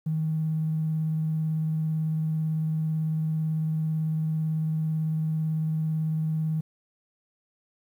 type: tone with vibrato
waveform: triangle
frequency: 157.6 Hz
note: D#3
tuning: 23 cents sharp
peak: -20 dBFS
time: 0.06-6.61 s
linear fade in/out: 10 ms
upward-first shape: square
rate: 18 Hz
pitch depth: 10 cents each way
effects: tanh soft clip ceiling -22 dBFS + 10-bit